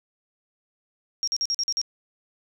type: tone bursts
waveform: sine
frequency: 5588 Hz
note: F8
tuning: in tune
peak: -22 dBFS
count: 7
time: 1.23-1.815 s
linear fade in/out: 0 ms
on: 45 ms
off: 45 ms
effects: none